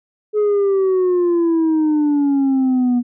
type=exponential sweep; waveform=sine; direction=down; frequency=425.7 to 240.8 Hz; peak=-10 dBFS; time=0.33-3.03 s; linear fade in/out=50 ms; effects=tanh soft clip ceiling -12 dBFS